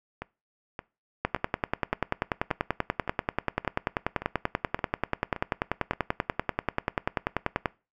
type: two click trains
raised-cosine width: 0.5 ms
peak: -19 / -9 dBFS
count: 11 / 67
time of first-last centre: 0.22-5.934 / 1.25-7.658 s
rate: 1.75 / 10.3 Hz
effects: noise-tail reverb RT60 0.3 s tail -22 dB re dry